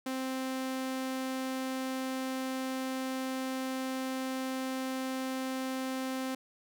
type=tone; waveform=sawtooth; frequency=261.6 Hz; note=C4; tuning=in tune; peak=-29 dBFS; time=0.06-6.35 s; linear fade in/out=5 ms; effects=none